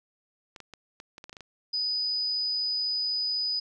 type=clicks; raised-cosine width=0.2 ms; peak=-26 dBFS; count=10; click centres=0.562 / 0.603 / 0.737 / 1.001 / 1.181 / 1.241 / 1.295 / 1.329 / 1.368 / 1.407 s
type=tone; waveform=sine; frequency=4978 Hz; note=D#8; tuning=in tune; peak=-26 dBFS; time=1.73-3.6 s; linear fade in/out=10 ms
effects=none